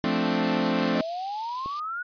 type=chord; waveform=sawtooth; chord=D minor seventh; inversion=first; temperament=equal; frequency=174.61 / 220 / 261.6 / 293.7 Hz; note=F3 / A3 / C4 / D4; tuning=0 / 0 / 0 / 0 cents; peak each=-26 / -23 / -23 / -26 dBFS; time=0.04-1.01 s; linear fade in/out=0 ms
type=high-pass noise; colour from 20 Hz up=white; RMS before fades=-39 dBFS; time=0.76-1.8 s; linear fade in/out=2 ms; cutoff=2900 Hz; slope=24 dB/octave
type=exponential sweep; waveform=sine; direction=up; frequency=602 to 1480 Hz; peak=-29 dBFS; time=0.95-2.03 s; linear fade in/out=10 ms
type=click; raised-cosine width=2 ms; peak=-25 dBFS; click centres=1.66 s
effects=resampled to 11025 Hz